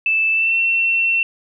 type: tone with pitch glide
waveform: sine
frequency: 2637 to 2705 Hz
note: E7 to E7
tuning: 0 to +44 cents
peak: -14 dBFS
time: 0.06-1.23 s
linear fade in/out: 2 ms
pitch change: +44 cents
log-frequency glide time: 0.32-0.57 s
effects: none